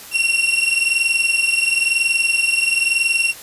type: tone pair together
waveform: 40% pulse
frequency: 2729 / 2750 Hz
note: F7 / F7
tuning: -41 / -27 cents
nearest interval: unison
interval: 14 cents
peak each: -16 / -18 dBFS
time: 0.11-3.34 s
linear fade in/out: 50 ms
effects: white hiss -37 dBFS RMS until 3.42 s + resampled to 32000 Hz